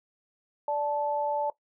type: tone pair together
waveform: sine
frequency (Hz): 585 / 874.5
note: D5 / A5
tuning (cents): -7 / -11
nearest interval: perfect fifth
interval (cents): 696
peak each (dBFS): -29 / -28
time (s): 0.68-1.5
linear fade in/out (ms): 2
effects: noise-tail reverb RT60 0.1 s tail -17 dB re dry